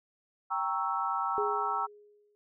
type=chord; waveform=sine; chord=G diminished seventh; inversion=none; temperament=equal; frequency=784 / 932.3 / 1108.7 / 1318.5 Hz; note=G5 / Bb5 / Db6 / Fb6; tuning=0 / 0 / 0 / 0 cents; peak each=-35 / -34 / -36 / -32 dBFS; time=0.5-1.87 s; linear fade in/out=20 ms
type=tone with exponential decay; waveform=sine; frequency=415.3 Hz; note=G#4; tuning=in tune; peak=-28 dBFS; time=1.38-2.35 s; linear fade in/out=0 ms; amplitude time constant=210 ms
effects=none